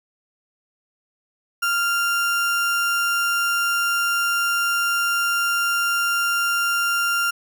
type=tone; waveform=35% pulse; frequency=1392 Hz; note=F6; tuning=6 cents flat; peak=-17 dBFS; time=1.62-7.31 s; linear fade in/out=10 ms; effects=none